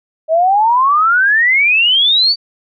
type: exponential sweep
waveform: sine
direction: up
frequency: 622.3 to 4641 Hz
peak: -8 dBFS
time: 0.28-2.36 s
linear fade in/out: 50 ms
effects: none